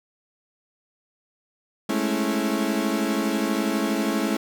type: chord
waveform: 35% pulse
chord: A major seventh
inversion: third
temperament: equal with one note detuned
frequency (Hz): 207.7 / 220 / 274.2 / 329.6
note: G#3 / A3 / C#4 / E4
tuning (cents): 0 / 0 / -19 / 0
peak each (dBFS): -26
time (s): 1.89-4.37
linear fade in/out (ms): 5
effects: none